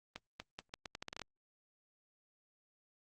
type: accelerating click train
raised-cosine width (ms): 0.2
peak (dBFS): -25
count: 12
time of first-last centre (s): 0.16-1.217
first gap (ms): 240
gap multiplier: 0.79
effects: Opus 24 kbps

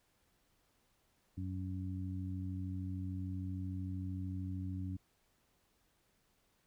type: harmonic tone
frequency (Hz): 93.2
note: F#2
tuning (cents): +13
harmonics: 1 / 2 / 3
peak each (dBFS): -39 / -45 / -45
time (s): 1.37-4.97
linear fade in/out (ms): 10
effects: pink hiss -75 dBFS RMS until 6.66 s

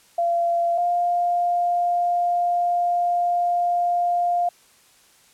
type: tone pair in turn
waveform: sine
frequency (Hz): 686 / 701.6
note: F5 / F5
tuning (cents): -31 / +8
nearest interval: unison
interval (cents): 39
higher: second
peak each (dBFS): -18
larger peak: neither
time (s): 0.18-0.78 / 0.78-4.49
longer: second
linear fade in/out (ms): 5
effects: white hiss -55 dBFS RMS until 5.33 s + low-pass 11000 Hz 12 dB/octave

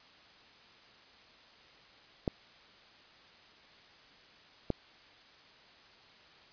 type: clicks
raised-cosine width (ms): 2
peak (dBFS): -16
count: 2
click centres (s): 2.278 / 4.703
effects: white hiss -58 dBFS RMS until 6.52 s + resampled to 11025 Hz

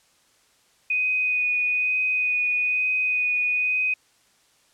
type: tone with vibrato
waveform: sine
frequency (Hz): 2489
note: D#7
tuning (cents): 0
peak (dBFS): -20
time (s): 0.9-3.94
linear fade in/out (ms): 5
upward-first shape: sine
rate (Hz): 1.1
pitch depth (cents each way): 13
effects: white hiss -61 dBFS RMS until 4.73 s + low-pass 9000 Hz 12 dB/octave

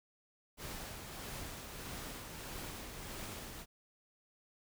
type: noise with tremolo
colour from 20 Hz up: pink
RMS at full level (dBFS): -44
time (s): 0.57-3.66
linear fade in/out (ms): 50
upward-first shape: triangle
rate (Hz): 1.6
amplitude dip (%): 40
effects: none

